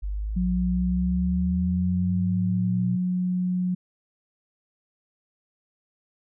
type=exponential sweep; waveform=sine; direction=up; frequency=48.72 to 123.47 Hz; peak=-26 dBFS; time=0.02-2.97 s; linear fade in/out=20 ms
type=tone; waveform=sine; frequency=181.4 Hz; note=F#3; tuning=34 cents flat; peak=-22 dBFS; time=0.36-3.75 s; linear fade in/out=10 ms
effects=none